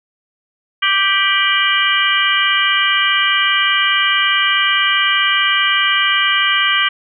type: harmonic tone with a mistuned harmonic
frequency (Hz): 392.2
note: G4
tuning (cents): +1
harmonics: 3 / 4 / 5 / 6 / 7 / 8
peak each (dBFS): -19 / -19 / -19 / -19 / -19 / -19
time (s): 0.82-6.89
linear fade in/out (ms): 10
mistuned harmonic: 7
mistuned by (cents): +88
effects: none